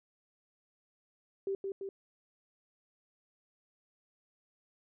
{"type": "tone with echo", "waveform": "sine", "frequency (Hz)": 390.6, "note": "G4", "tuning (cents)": -6, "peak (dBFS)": -31, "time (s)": [1.47, 1.55], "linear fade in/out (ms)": 2, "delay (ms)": 170, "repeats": 2, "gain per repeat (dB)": -3, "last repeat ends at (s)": 1.89, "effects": []}